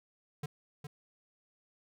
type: tone with echo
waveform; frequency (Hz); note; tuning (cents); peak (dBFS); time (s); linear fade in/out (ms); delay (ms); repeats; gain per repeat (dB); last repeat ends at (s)
square; 146.83; D3; 0; -36; 0.43-0.46; 5; 410; 1; -6; 0.87
effects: none